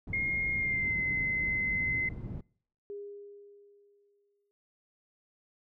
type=low-pass noise; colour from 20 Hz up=white; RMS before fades=-40 dBFS; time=0.07-2.41 s; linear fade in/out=5 ms; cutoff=160 Hz; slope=12 dB/octave
type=tone with pitch glide; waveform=sine; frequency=2137 to 2055 Hz; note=C7 to C7; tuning=+36 to -32 cents; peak=-28 dBFS; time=0.13-2.09 s; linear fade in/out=5 ms; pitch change=-68 cents; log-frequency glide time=0.55-0.99 s
type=tone with exponential decay; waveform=sine; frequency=406.4 Hz; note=G#4; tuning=38 cents flat; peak=-37 dBFS; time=2.9-4.51 s; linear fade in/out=0 ms; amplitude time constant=350 ms
effects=noise-tail reverb RT60 0.6 s tail -26 dB re dry